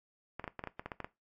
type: clicks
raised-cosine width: 0.5 ms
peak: -24 dBFS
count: 11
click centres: 0.396 / 0.442 / 0.478 / 0.593 / 0.639 / 0.673 / 0.795 / 0.86 / 0.918 / 1.003 / 1.045 s
effects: noise-tail reverb RT60 0.2 s tail -17 dB re dry + AAC 64 kbps